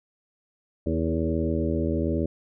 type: harmonic tone with a mistuned harmonic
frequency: 81 Hz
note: E2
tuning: 30 cents flat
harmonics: 1 / 2 / 3 / 4 / 5 / 6 / 7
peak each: -28 / -31 / -29 / -29 / -32 / -36 / -33 dBFS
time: 0.86-2.26 s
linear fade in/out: 5 ms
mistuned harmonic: 5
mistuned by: +25 cents
effects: none